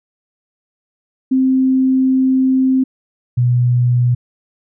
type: tone pair in turn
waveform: sine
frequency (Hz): 261.6 / 122.68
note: C4 / B2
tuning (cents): 0 / -11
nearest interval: octave + minor second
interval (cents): 1311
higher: first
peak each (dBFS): -10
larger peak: neither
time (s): 1.31-2.84 / 3.37-4.15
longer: first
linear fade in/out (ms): 10
effects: none